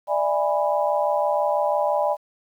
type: chord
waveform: sine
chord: E dominant seventh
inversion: third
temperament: just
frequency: 593.3 / 659.3 / 824.1 / 988.9 Hz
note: D5 / E5 / G#5 / B5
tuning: +18 / 0 / -14 / +2 cents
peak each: -22 / -27 / -24 / -27 dBFS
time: 0.07-2.17 s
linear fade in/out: 50 ms
effects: 9-bit

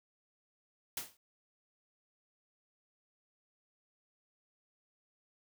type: noise with exponential decay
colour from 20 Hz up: white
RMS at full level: -35 dBFS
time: 0.97-1.17 s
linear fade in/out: 2 ms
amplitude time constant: 43 ms
effects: none

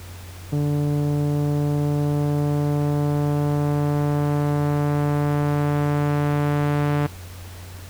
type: tone with low-pass filter sweep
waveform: sawtooth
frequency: 146.1 Hz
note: D3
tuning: 9 cents flat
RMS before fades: -21 dBFS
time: 0.52-7.07 s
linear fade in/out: 10 ms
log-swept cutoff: 440 to 2100 Hz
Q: 0.74
effects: added 90 Hz sine -36 dBFS peak until 7.89 s + pink hiss -43 dBFS RMS until 7.89 s

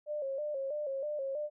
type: tone with vibrato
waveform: sine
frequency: 569 Hz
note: C#5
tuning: 45 cents sharp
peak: -33 dBFS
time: 0.06-1.5 s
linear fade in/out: 50 ms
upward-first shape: square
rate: 3.1 Hz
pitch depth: 85 cents each way
effects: none

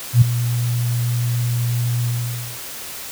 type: tone with ADSR envelope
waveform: sine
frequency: 120 Hz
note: B2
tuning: 49 cents flat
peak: -4 dBFS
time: 0.13-2.59 s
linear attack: 86 ms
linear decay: 10 ms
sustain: -13 dB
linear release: 540 ms
effects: white hiss -32 dBFS RMS until 3.11 s

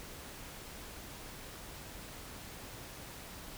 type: silence
effects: pink hiss -48 dBFS RMS until 3.57 s

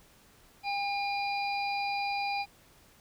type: harmonic tone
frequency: 806 Hz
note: G5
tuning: 48 cents sharp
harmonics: 1 / 3 / 5 / 6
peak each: -31 / -35 / -44 / -41 dBFS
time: 0.63-2.46 s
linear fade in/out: 50 ms
effects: pink hiss -60 dBFS RMS until 3 s

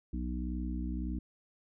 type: harmonic tone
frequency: 61.74 Hz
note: B1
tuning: in tune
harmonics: 1 / 3 / 4 / 5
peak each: -35 / -40 / -41 / -42 dBFS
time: 0.13-1.19 s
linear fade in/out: 5 ms
effects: none

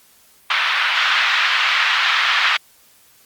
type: band-pass noise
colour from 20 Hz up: pink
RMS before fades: -17 dBFS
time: 0.5-2.57 s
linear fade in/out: 5 ms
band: 1200 to 3600 Hz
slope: 24 dB/octave
effects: white hiss -52 dBFS RMS until 3.25 s + Opus 48 kbps

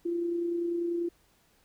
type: tone with amplitude modulation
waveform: sine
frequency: 343 Hz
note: F4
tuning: 31 cents flat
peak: -26 dBFS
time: 0.05-1.09 s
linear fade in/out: 10 ms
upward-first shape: sine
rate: 30.2 Hz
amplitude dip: 35%
effects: pink hiss -66 dBFS RMS until 1.64 s

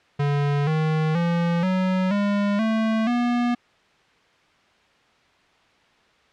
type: tone with pitch steps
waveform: square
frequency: 143.6 / 156.6 / 170.77 / 186.23 / 203.1 / 221.5 / 241.5 Hz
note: D3 / D#3 / F3 / F#3 / G#3 / A3 / B3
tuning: -39 / +11 / -39 / +11 / -38 / +12 / -39 cents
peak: -20 dBFS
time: 0.19-3.55 s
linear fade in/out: 10 ms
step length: 480 ms
effects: white hiss -58 dBFS RMS until 6.32 s + low-pass 3000 Hz 12 dB/octave

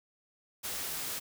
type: noise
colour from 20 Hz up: white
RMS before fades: -37 dBFS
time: 0.63-1.2 s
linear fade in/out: 20 ms
effects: none

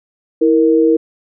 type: tone pair together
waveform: sine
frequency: 325.5 / 466.2 Hz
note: E4 / A#4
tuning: -22 / 0 cents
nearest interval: tritone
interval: 622 cents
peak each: -11 dBFS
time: 0.41-0.97 s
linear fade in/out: 10 ms
effects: none

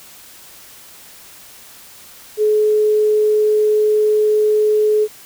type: tone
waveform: sine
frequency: 425.9 Hz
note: G#4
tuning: 44 cents sharp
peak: -11 dBFS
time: 2.37-5.08 s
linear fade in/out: 50 ms
effects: white hiss -41 dBFS RMS until 5.25 s

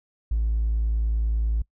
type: tone with hard clipping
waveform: sine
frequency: 55 Hz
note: A1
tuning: in tune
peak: -21 dBFS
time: 0.31-1.62 s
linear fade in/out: 5 ms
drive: 1 dB
effects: noise-tail reverb RT60 0.1 s tail -23 dB re dry

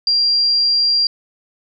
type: tone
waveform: sine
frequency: 4759 Hz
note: D8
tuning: 22 cents sharp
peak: -12 dBFS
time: 0.07-1.07 s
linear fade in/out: 2 ms
effects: none

